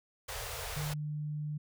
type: band-stop noise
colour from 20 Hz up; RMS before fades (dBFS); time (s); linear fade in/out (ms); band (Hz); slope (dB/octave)
pink; -40; 0.28-0.94; 10; 130 to 420; 96
type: tone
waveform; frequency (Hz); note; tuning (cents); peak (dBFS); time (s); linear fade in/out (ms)
sine; 150; D3; +37; -34; 0.76-1.58; 10
effects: none